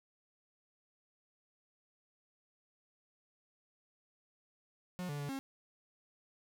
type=tone with pitch steps; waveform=45% pulse; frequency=180.6 / 145.3 / 143.6 / 270.2 Hz; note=F#3 / D3 / D3 / C#4; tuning=-42 / -18 / -39 / -44 cents; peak=-38 dBFS; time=4.99-5.39 s; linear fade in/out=0 ms; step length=100 ms; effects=none